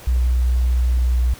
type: tone with pitch glide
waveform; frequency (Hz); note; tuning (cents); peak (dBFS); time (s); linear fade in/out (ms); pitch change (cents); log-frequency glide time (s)
sine; 61.74 to 61.14; B1 to B1; 0 to -17; -14; 0.07-1.34; 5; -17; 0.84-1.22
effects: pink hiss -41 dBFS RMS until 1.39 s